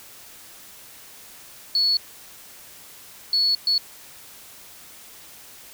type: tone bursts at uneven times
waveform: sine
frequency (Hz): 4400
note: C#8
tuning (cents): -14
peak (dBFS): -17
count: 3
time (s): 1.75-1.97 / 3.33-3.55 / 3.67-3.78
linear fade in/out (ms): 2
effects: white hiss -45 dBFS RMS until 5.73 s

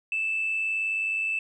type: tone with amplitude modulation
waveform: sine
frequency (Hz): 2637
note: E7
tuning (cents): 0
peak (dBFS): -22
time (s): 0.12-1.39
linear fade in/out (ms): 2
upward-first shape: sine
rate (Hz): 99.2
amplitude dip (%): 40
effects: tanh soft clip ceiling -20 dBFS

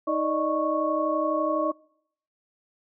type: tone cluster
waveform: sine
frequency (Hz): 313.9 / 588 / 620 / 1105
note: D#4 / D5 / D#5 / C#6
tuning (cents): +15 / +2 / -6 / -6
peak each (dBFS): -28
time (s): 0.07-1.72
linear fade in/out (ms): 10
effects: noise-tail reverb RT60 0.7 s tail -25 dB re dry

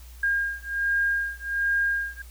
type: beating tone pair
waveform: sine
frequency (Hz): 1615 / 1616.3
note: G#6 / G#6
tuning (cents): -49 / -47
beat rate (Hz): 1.3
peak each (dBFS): -26 / -26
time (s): 0.23-2.22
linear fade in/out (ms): 5
effects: added 60 Hz sine -42 dBFS peak until 2.3 s + white hiss -53 dBFS RMS until 2.3 s

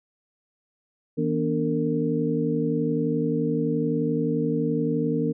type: tone cluster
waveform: sine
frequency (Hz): 160.7 / 239.7 / 291.3 / 457.2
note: E3 / A#3 / D4 / A#4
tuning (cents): -44 / +48 / -14 / -34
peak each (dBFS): -27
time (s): 1.17-5.33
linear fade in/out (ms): 20
effects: none

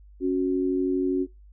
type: tone pair together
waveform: sine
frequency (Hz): 276.1 / 368.6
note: C#4 / F#4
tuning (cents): -7 / -7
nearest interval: perfect fourth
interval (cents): 500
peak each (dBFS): -24 / -24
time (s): 0.2-1.27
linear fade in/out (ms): 50
effects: noise-tail reverb RT60 0.2 s tail -20 dB re dry + added 50 Hz sine -47 dBFS peak until 1.52 s

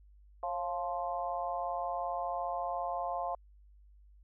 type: harmonic tone with a mistuned harmonic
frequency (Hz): 174.61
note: F3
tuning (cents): 0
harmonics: 3 / 4 / 5 / 6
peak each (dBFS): -41 / -35 / -40 / -40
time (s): 0.43-3.35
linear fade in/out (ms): 2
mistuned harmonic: 3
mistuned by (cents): +56
effects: added 50 Hz sine -56 dBFS peak until 4.23 s

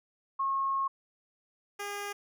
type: tone pair in turn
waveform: sine / 10% pulse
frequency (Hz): 1086 / 406.8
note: C#6 / G#4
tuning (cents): -36 / -36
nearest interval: octave + perfect fourth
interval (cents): 1700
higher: first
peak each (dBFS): -27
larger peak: neither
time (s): 0.39-0.88 / 1.79-2.13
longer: first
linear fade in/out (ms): 10
effects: none

